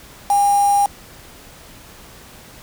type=tone with quantisation; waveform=sine; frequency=810 Hz; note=G#5; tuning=43 cents flat; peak=-12 dBFS; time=0.3-0.86 s; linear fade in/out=2 ms; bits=4; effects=pink hiss -42 dBFS RMS until 2.62 s

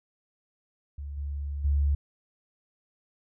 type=tone with level steps; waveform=sine; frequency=71.4 Hz; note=D2; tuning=48 cents flat; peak=-34 / -30 / -21 dBFS; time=0.98-1.95 s; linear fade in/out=5 ms; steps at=1.17 / 1.64 s; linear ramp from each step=10 ms; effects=none

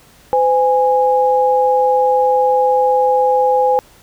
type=tone pair together; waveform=sine; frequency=510 / 825.9 Hz; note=C5 / G#5; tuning=-44 / -10 cents; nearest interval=minor sixth; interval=834 cents; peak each=-13 dBFS; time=0.33-3.79 s; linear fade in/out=0 ms; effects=pink hiss -47 dBFS RMS until 4.02 s

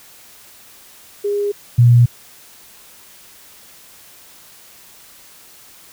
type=tone pair in turn; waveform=sine; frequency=408.3 / 120.24 Hz; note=G#4 / B2; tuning=-29 / -46 cents; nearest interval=octave + major sixth; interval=2117 cents; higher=first; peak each=-16 / -6 dBFS; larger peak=second; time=1.24-1.52 / 1.78-2.06 s; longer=neither; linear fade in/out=10 ms; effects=white hiss -44 dBFS RMS until 5.92 s

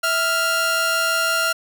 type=tone pair together; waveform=sawtooth; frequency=655.5 / 1396.9 Hz; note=E5 / F6; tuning=-10 / 0 cents; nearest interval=octave + minor second; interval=1310 cents; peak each=-21 / -15 dBFS; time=0.03-1.53 s; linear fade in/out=10 ms; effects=none

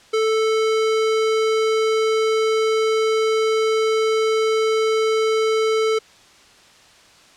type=tone; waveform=square; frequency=440 Hz; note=A4; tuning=in tune; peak=-17 dBFS; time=0.13-5.99 s; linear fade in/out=10 ms; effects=white hiss -49 dBFS RMS until 7.36 s + low-pass 6000 Hz 12 dB/octave

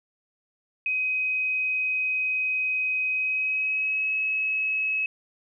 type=tone with pitch glide; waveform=sine; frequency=2521 to 2570 Hz; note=D#7 to E7; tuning=+22 to -45 cents; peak=-23 dBFS; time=0.86-5.06 s; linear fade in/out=2 ms; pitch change=+33 cents; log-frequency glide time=3.1-4.14 s; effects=none

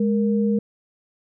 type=tone pair together; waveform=sine; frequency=208.1 / 467.2 Hz; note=G#3 / A#4; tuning=+4 / +4 cents; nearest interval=octave + major second; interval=1400 cents; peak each=-18 / -24 dBFS; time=0-0.59 s; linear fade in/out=5 ms; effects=none

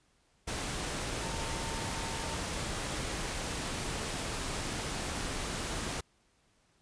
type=tone in noise; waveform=sine; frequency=906 Hz; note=A#5; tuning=50 cents flat; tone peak=-44 dBFS; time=1.22-2.36 s; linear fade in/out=10 ms; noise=pink; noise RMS=-36 dBFS; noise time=0.47-6.01 s; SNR=-11 dB; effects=pink hiss -70 dBFS RMS until 6.81 s + resampled to 22050 Hz

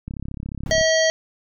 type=click train; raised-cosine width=5 ms; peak=-18 dBFS; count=26; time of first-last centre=0.08-0.811 s; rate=34.2 Hz
type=noise with exponential decay; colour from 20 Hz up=brown; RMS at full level=-30 dBFS; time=0.66-1.09 s; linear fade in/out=1 ms; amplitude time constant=92 ms
type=harmonic tone; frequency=642 Hz; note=E5; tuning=46 cents flat; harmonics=1 / 3 / 5 / 7 / 9 / 10; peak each=-17 / -22 / -27 / -26 / -28 / -30 dBFS; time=0.71-1.1 s; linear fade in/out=0 ms
effects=none

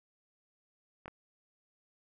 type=clicks; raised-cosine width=0.5 ms; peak=-29 dBFS; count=2; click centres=1.058 / 1.08 s; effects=none

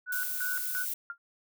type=tone with tremolo; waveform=sine; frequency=1480 Hz; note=F#6; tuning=in tune; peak=-31 dBFS; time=0.06-0.86 s; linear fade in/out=50 ms; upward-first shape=square; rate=2.9 Hz; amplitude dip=80%
type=noise; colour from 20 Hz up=violet; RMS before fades=-34 dBFS; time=0.12-0.94 s; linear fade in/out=5 ms
type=tone with exponential decay; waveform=sine; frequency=1396.9 Hz; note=F6; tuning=in tune; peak=-31 dBFS; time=1.1-1.18 s; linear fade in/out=1 ms; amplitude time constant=16 ms
effects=none

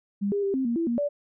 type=tone with pitch steps; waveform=sine; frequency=201.1 / 404.4 / 394.7 / 264.1 / 235 / 333.2 / 236.1 / 579 Hz; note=G3 / G#4 / G4 / C4 / A#3 / E4 / A#3 / D5; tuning=+44 / -46 / +12 / +16 / +14 / +19 / +22 / -25 cents; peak=-23 dBFS; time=0.21-1.09 s; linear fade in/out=20 ms; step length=110 ms; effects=none

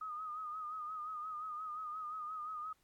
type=tone with vibrato; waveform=sine; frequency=1244.5 Hz; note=D#6; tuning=in tune; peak=-40 dBFS; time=0.01-2.73 s; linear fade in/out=5 ms; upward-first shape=sine; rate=5.7 Hz; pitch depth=55 cents each way; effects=pink hiss -75 dBFS RMS until 2.83 s + AAC 64 kbps

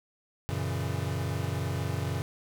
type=chord; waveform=square; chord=F# dominant seventh; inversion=none; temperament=equal; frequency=92.5 / 116.54 / 138.59 / 164.81 Hz; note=F#2 / A#2 / C#3 / E3; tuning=0 / 0 / 0 / 0 cents; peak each=-34 / -36 / -35 / -39 dBFS; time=0.49-2.22 s; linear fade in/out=0 ms; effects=none

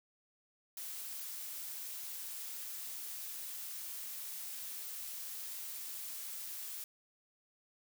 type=noise; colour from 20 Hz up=blue; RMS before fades=-44 dBFS; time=0.77-6.84 s; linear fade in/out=2 ms; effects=none

